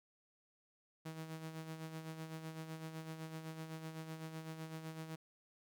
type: tone with tremolo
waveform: sawtooth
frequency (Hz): 159.8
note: D#3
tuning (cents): +47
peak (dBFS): -39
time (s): 1.05-5.16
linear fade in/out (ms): 10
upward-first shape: sine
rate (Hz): 7.9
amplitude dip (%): 55
effects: none